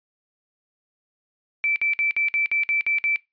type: tone bursts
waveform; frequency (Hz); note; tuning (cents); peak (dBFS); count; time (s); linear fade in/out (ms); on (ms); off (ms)
sine; 2327; D7; -17; -19; 9; 1.64-3.16; 0; 120; 55
effects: noise-tail reverb RT60 0.2 s tail -22 dB re dry + resampled to 11025 Hz